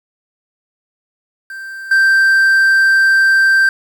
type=tone with level steps; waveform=triangle; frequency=1568 Hz; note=G6; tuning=in tune; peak=-24 / -6 dBFS; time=1.5-3.69 s; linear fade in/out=2 ms; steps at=1.91 s; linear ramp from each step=5 ms; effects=7-bit